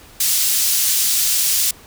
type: high-pass noise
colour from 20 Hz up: pink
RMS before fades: -17 dBFS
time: 0.2-1.71 s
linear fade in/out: 5 ms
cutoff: 5200 Hz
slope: 12 dB/octave
effects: pink hiss -44 dBFS RMS until 1.86 s